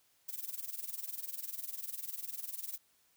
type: noise with tremolo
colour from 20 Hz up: violet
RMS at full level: -38 dBFS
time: 0.28-2.78 s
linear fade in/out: 10 ms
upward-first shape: triangle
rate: 20 Hz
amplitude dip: 95%
effects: white hiss -71 dBFS RMS until 3.16 s